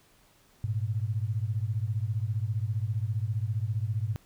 sine beating tone pair, 102.8 / 117.8 Hz, G#2 / A#2, -17 / +19 cents, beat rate 15 Hz, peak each -29 / -31 dBFS, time 0.64-4.16 s, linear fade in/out 0 ms, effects pink hiss -62 dBFS RMS until 4.25 s

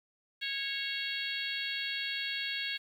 harmonic tone with a mistuned harmonic, 550 Hz, C#5, 14 cents flat, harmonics 3 / 4 / 5 / 6 / 7 / 8, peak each -40 / -40 / -40 / -39 / -41 / -42 dBFS, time 0.41-2.78 s, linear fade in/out 20 ms, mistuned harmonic 7, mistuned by -17 cents, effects 10-bit

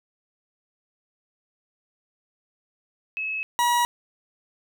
sine / 40% pulse tone pair in turn, 2583 / 961.4 Hz, E7 / B5, -36 / -47 cents, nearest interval octave + perfect fourth, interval 1711 cents, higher first, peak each -26 / -18 dBFS, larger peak second, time 3.17-3.43 / 3.59-3.85 s, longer neither, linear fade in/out 0 ms, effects none

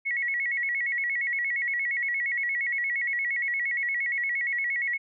sine tone with vibrato, 2055 Hz, C7, 32 cents flat, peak -25 dBFS, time 0.05-4.98 s, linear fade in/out 20 ms, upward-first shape square, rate 8.6 Hz, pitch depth 110 cents each way, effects none

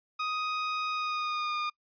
sawtooth tone with pitch glide, 1250 to 1216.5 Hz, D#6 to D#6, +8 to -39 cents, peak -26 dBFS, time 0.19-1.7 s, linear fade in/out 10 ms, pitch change -47 cents, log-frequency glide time 0.9-1.56 s, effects noise-tail reverb RT60 0.1 s tail -23 dB re dry + resampled to 11025 Hz

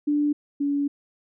sine tone pair in turn, 293.7 / 284.8 Hz, D4 / C#4, 0 / +47 cents, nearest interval minor second, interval 53 cents, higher first, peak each -19 / -21 dBFS, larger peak first, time 0.07-0.33 / 0.6-0.88 s, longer second, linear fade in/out 10 ms, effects none

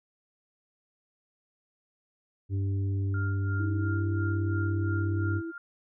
harmonic tone, 98 Hz, G2, in tune, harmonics 1 / 3 / 4, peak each -26 / -39 / -45 dBFS, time 2.49-5.42 s, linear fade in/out 50 ms
sine tone with tremolo, 1400 Hz, F6, 4 cents sharp, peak -35 dBFS, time 3.14-5.58 s, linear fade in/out 2 ms, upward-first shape sine, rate 2.9 Hz, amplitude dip 75%
sine tone with pitch glide, 319.8 to 331.1 Hz, D#4 to E4, +48 to +8 cents, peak -33 dBFS, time 3.59-5.52 s, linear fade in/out 20 ms, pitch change +60 cents, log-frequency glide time 3.78-4 s
effects none

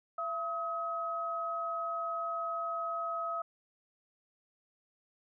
sine tone pair together, 674.3 / 1273 Hz, E5 / D#6, +39 / +39 cents, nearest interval major seventh, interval 1100 cents, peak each -38 / -34 dBFS, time 0.18-3.42 s, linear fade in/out 5 ms, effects none

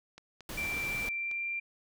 click train, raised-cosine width 0.2 ms, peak -31 dBFS, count 6, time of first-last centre 0.18-1.314 s, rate 4.41 Hz
pink noise, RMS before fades -41 dBFS, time 0.49-1.09 s, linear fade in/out 2 ms
sine tone with pitch glide, 2349 to 2372 Hz, D7 to D7, 0 to +17 cents, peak -32 dBFS, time 0.57-1.6 s, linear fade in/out 10 ms, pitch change +17 cents, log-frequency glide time 1.04-1.45 s
effects none

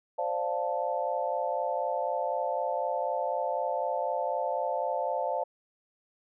sine chord, D minor seventh, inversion third, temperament equal, 523.3 / 587.3 / 698.5 / 880 Hz, C5 / D5 / F5 / A5, 0 / 0 / 0 / 0 cents, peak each -33 dBFS, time 0.18-5.44 s, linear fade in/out 10 ms, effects none

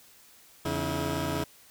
15% pulse tone cluster, 85.1 / 140.9 / 323 Hz, F2 / C#3 / E4, -44 / +29 / -35 cents, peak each -28 / -26 / -26 dBFS, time 0.65-1.44 s, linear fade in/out 5 ms, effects white hiss -56 dBFS RMS until 1.7 s

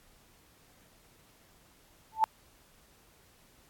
sine tone with exponential growth, 881 Hz, A5, 2 cents sharp, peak -17 dBFS, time 2.12-2.24 s, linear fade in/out 0 ms, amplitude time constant 24 ms, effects pink hiss -62 dBFS RMS until 3.69 s + AAC 64 kbps

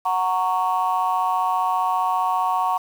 sine chord, F# major, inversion none, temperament just, 740 / 925 / 1110 Hz, F#5 / A#5 / C#6, 0 / -14 / +2 cents, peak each -22 dBFS, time 0.05-2.78 s, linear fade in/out 10 ms, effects tanh soft clip ceiling -11 dBFS + 7-bit

